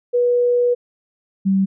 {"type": "tone pair in turn", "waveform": "sine", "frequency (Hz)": [486.8, 193.19], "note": ["B4", "G3"], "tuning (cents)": [-25, -25], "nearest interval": "octave + major third", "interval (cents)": 1600, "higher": "first", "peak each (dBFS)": -13, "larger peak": "neither", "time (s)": [[0.13, 0.75], [1.45, 1.66]], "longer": "first", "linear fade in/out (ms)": 20, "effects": []}